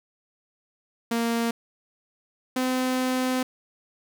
sawtooth tone pair in turn, 232.1 / 256.2 Hz, A#3 / C4, -7 / -36 cents, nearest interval major second, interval 171 cents, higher second, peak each -19 dBFS, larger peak neither, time 1.11-1.51 / 2.56-3.43 s, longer second, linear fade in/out 5 ms, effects none

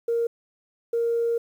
sine tone pair in turn, 466.2 / 466.2 Hz, A#4 / A#4, 0 / 0 cents, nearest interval unison, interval 0 cents, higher neither, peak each -20 dBFS, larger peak neither, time 0.08-0.27 / 0.93-1.38 s, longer second, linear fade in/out 5 ms, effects tanh soft clip ceiling -16 dBFS + 9-bit

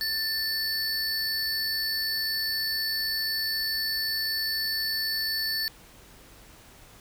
square tone pair together, 1773 / 4468 Hz, A6 / C#8, +13 / +13 cents, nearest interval octave + major third, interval 1600 cents, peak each -33 / -28 dBFS, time 0.01-5.68 s, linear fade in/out 0 ms, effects added 50 Hz sine -58 dBFS peak until 7 s + pink hiss -52 dBFS RMS until 7 s

